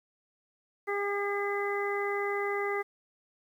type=harmonic tone; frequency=404.3 Hz; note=G#4; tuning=46 cents flat; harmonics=1 / 2 / 3 / 4 / 5; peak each=-31 / -37 / -37 / -43 / -35 dBFS; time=0.87-2.83 s; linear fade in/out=20 ms; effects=10-bit